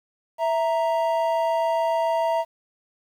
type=tone pair together; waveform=triangle; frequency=659.2 / 932.3 Hz; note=E5 / A#5; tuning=0 / 0 cents; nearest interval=tritone; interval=600 cents; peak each=-20 / -22 dBFS; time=0.38-2.45 s; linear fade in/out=50 ms; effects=9-bit